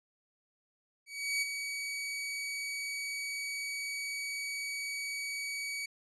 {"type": "tone with ADSR envelope", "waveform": "sawtooth", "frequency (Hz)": 2266, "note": "C#7", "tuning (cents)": 37, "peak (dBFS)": -25, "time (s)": [1.06, 5.86], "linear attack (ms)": 360, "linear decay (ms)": 18, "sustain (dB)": -7, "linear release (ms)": 7, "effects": ["resampled to 24000 Hz"]}